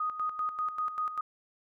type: tone with tremolo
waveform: sine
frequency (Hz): 1244.5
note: D#6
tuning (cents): 0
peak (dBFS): -28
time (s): 0-1.21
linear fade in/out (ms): 5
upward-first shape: square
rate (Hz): 5.1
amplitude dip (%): 65
effects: none